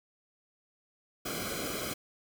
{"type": "noise with comb filter", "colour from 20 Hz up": "pink", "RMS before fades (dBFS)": -36, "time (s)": [1.25, 1.94], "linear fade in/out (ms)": 10, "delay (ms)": 1.1, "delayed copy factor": -1, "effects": []}